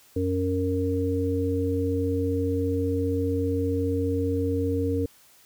harmonic tone, 92.5 Hz, F#2, in tune, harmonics 1 / 3 / 5, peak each -27 / -27 / -27 dBFS, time 0.16-5.06 s, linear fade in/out 5 ms, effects white hiss -56 dBFS RMS until 5.45 s

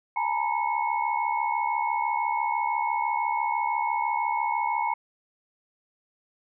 sine tone cluster, 837 / 911 / 977 / 2193 Hz, G#5 / A#5 / B5 / C#7, +13 / -40 / -19 / -19 cents, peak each -30 / -27 / -29 / -34 dBFS, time 0.16-4.94 s, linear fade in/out 5 ms, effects none

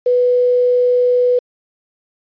sine tone with quantisation, 493.9 Hz, B4, in tune, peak -10 dBFS, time 0.06-1.39 s, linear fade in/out 5 ms, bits 6, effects resampled to 11025 Hz

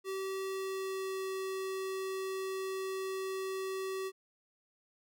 square tone with pitch glide, 384.4 to 381.7 Hz, G4 to G4, -34 to -46 cents, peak -36 dBFS, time 0.04-4.12 s, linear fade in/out 50 ms, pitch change -12 cents, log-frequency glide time 0.45-1.25 s, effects none

